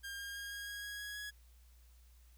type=tone with pitch steps; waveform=sawtooth; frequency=1607 / 1616.3 / 1625.7 / 1635.1 / 1644.6 / 1654.1 / 1663.7 / 1673.3 Hz; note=G6 / G#6 / G#6 / G#6 / G#6 / G#6 / G#6 / G#6; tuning=+43 / -47 / -37 / -27 / -17 / -7 / +3 / +13 cents; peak=-39 dBFS; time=0.03-1.31 s; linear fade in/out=20 ms; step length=160 ms; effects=added 60 Hz sine -59 dBFS peak until 2.37 s + white hiss -71 dBFS RMS until 2.37 s